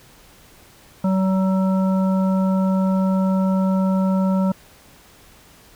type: harmonic tone with a mistuned harmonic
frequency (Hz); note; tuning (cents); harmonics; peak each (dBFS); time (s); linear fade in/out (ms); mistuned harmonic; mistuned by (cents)
189.9; F#3; +45; 1 / 3 / 5 / 7; -16 / -26 / -30 / -34; 1.04-4.52; 5; 5; -20
effects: pink hiss -49 dBFS RMS until 5.75 s